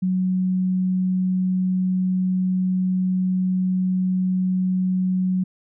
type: tone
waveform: sine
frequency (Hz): 185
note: F#3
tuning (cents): 0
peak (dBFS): -18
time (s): 0.02-5.44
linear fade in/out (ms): 10
effects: none